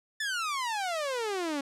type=exponential sweep; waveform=sawtooth; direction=down; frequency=1781 to 272.6 Hz; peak=-26 dBFS; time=0.2-1.61 s; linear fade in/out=5 ms; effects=low-pass 9000 Hz 12 dB/octave